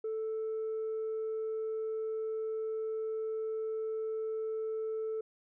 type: tone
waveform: sine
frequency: 440 Hz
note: A4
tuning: in tune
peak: -31 dBFS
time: 0.04-5.21 s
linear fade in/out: 5 ms
effects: tanh soft clip ceiling -31 dBFS